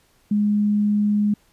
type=tone; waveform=sine; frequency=207.7 Hz; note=G#3; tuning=in tune; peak=-16 dBFS; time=0.31-1.34 s; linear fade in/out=5 ms; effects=pink hiss -60 dBFS RMS until 1.52 s + resampled to 32000 Hz